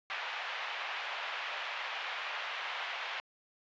white band-pass noise, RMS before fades -39 dBFS, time 0.1-3.2 s, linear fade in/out 0 ms, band 650 to 3000 Hz, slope 24 dB/octave, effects resampled to 16000 Hz

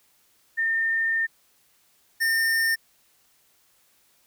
sine / square tone pair in turn, 1813 / 1813 Hz, A#6 / A#6, -49 / -49 cents, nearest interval unison, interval 0 cents, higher neither, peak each -21 dBFS, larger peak neither, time 0.57-1.27 / 2.2-2.76 s, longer first, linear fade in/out 20 ms, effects white hiss -63 dBFS RMS until 4.26 s

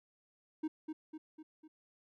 triangle tone with echo, 312 Hz, D#4, 5 cents sharp, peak -31 dBFS, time 0.63-0.68 s, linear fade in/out 10 ms, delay 250 ms, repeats 4, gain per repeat -5 dB, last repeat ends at 1.68 s, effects none

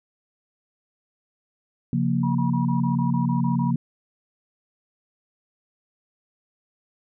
sine chord, Bb minor, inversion first, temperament equal with one note detuned, 136.05 / 174.61 / 233.1 Hz, Db3 / F3 / Bb3, -32 / 0 / 0 cents, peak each -24 dBFS, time 1.93-3.76 s, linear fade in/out 2 ms
sine tone bursts, 964 Hz, B5, 42 cents flat, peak -30 dBFS, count 10, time 2.23-3.709 s, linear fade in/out 5 ms, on 120 ms, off 31 ms
effects none

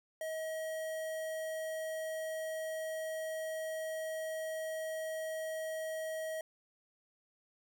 square tone with notch filter, 636 Hz, D#5, 38 cents sharp, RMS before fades -39 dBFS, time 0.21-6.41 s, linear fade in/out 2 ms, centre 4100 Hz, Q 1.3, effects 13-bit

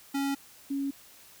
square / sine tone pair in turn, 277.2 / 277.2 Hz, C#4 / C#4, 0 / 0 cents, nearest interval unison, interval 0 cents, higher neither, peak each -28 dBFS, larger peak neither, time 0.14-0.35 / 0.7-0.91 s, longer neither, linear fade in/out 10 ms, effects white hiss -54 dBFS RMS until 1.4 s

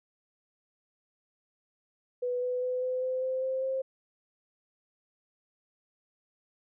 sine tone with pitch steps, 493.9 / 498.8 / 503.7 / 508.7 / 513.7 / 518.8 / 523.9 / 529 Hz, B4 / B4 / B4 / C5 / C5 / C5 / C5 / C5, 0 / +17 / +34 / -49 / -32 / -15 / +2 / +19 cents, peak -28 dBFS, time 2.22-3.82 s, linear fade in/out 10 ms, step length 200 ms, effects none

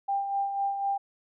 sine tone with tremolo, 794 Hz, G5, 22 cents sharp, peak -24 dBFS, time 0.08-0.98 s, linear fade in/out 10 ms, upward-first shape sine, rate 4 Hz, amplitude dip 50%, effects none

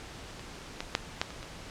clicks, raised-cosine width 0.2 ms, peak -27 / -16 / -7 / -9 / -26 / -25 dBFS, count 6, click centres 0.395 / 0.805 / 0.951 / 1.215 / 1.305 / 1.429 s, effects pink hiss -45 dBFS RMS until 1.7 s + low-pass 7000 Hz 12 dB/octave

